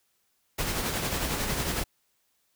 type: noise with tremolo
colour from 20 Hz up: pink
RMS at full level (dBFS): -28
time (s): 0.58-1.84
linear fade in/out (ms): 10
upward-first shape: sine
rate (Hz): 11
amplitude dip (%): 40
effects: white hiss -72 dBFS RMS until 2.55 s